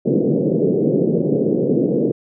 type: band-pass noise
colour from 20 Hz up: white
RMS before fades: -17 dBFS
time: 0.05-2.12 s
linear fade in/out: 10 ms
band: 140 to 490 Hz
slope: 48 dB/octave
effects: none